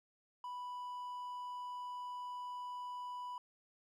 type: tone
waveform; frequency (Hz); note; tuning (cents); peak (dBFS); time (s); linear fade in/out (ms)
triangle; 988; B5; 0; -40; 0.44-3.38; 2
effects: none